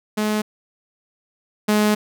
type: tone pair in turn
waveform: sawtooth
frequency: 212.8 / 211 Hz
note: G#3 / G#3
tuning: +42 / +28 cents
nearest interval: unison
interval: 14 cents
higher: first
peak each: -15 / -11 dBFS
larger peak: second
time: 0.17-0.42 / 1.68-1.95 s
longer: second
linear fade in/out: 10 ms
effects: none